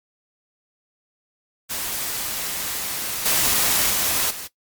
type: noise with level steps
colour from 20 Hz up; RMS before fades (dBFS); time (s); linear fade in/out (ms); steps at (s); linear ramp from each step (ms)
white; -27 / -19 / -21 / -33; 1.69-4.48; 20; 3.25 / 3.89 / 4.3; 10
effects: noise-tail reverb RT60 0.1 s tail -17 dB re dry + MP3 96 kbps